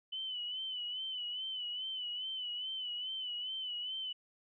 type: tone with vibrato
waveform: sine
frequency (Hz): 3007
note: F#7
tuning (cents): +27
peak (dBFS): -37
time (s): 0.12-4.13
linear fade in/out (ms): 10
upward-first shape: sine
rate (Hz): 2.4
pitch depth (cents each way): 61
effects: none